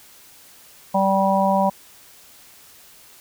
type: harmonic tone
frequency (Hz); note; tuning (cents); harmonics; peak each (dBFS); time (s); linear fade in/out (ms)
194.2; G3; -16; 1 / 3 / 4 / 5; -21 / -21 / -21 / -21; 0.94-1.7; 10
effects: white hiss -48 dBFS RMS until 3.2 s